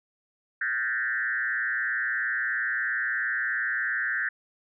sine tone with frequency modulation, 1674 Hz, G#6, 13 cents sharp, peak -25 dBFS, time 0.61-4.29 s, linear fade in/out 5 ms, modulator 123 Hz, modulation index 1.7, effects none

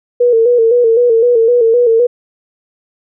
sine tone with vibrato, 469.4 Hz, A#4, 12 cents sharp, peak -6 dBFS, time 0.2-2.07 s, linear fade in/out 10 ms, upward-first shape square, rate 3.9 Hz, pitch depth 61 cents each way, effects none

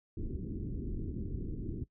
pink low-pass noise, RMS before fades -38 dBFS, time 0.17-1.84 s, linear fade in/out 5 ms, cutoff 380 Hz, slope 48 dB/octave, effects noise-tail reverb RT60 0.1 s tail -18 dB re dry

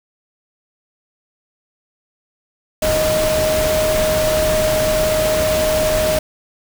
sine tone in noise, 622.3 Hz, D#5, in tune, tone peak -15 dBFS, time 2.82-6.19 s, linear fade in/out 5 ms, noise pink, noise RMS -21 dBFS, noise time 2.82-6.19 s, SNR +3 dB, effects none

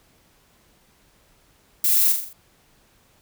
violet noise with echo, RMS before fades -19 dBFS, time 1.84-2.12 s, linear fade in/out 2 ms, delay 42 ms, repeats 5, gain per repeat -5 dB, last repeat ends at 2.33 s, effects pink hiss -59 dBFS RMS until 3.21 s

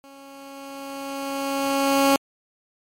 15% pulse tone with level ramp, 275.3 Hz, C#4, 12 cents flat, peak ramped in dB -38 to -8 dBFS, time 0.04-2.16 s, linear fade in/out 0 ms, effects MP3 64 kbps

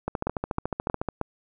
two click trains, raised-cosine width 1 ms, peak -12 / -13 dBFS, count 4 / 15, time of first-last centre 0.27-1.213 / 0.08-1.087 s, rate 3.18 / 13.9 Hz, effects none

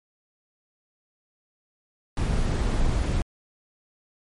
brown noise, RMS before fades -23 dBFS, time 2.17-3.22 s, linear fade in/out 2 ms, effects MP3 48 kbps

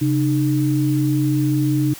sine tone pair together, 135.5 / 304.2 Hz, C#3 / D#4, -39 / -39 cents, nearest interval octave + major second, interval 1400 cents, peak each -18 dBFS, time 0.01-1.94 s, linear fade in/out 10 ms, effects white hiss -38 dBFS RMS until 1.99 s

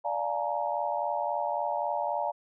sine chord, Bb dominant seventh, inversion first, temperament equal with one note detuned, 587.3 / 698.5 / 848.6 / 932.3 Hz, D5 / F5 / Ab5 / Bb5, 0 / 0 / +37 / 0 cents, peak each -33 dBFS, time 0.04-2.32 s, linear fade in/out 20 ms, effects none

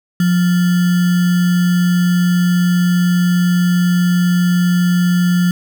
sine tone with sample-and-hold, 177.6 Hz, F3, 29 cents sharp, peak -10 dBFS, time 0.2-5.51 s, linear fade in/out 2 ms, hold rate 1575 Hz, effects none

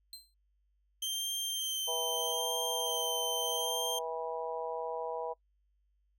sawtooth tone with exponential decay, 4129 Hz, C8, 24 cents flat, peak -38 dBFS, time 0.13-0.34 s, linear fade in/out 1 ms, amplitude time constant 45 ms
sawtooth tone with vibrato, 3136 Hz, G7, in tune, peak -30 dBFS, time 1.02-3.99 s, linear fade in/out 5 ms, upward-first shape sine, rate 0.79 Hz, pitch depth 21 cents each way
harmonic tone, 162.4 Hz, E3, 26 cents flat, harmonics 3 / 4 / 5 / 6, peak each -38 / -40 / -42 / -41 dBFS, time 1.87-5.34 s, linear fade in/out 20 ms
effects noise-tail reverb RT60 0.1 s tail -25 dB re dry + added 50 Hz sine -70 dBFS peak until 6.18 s

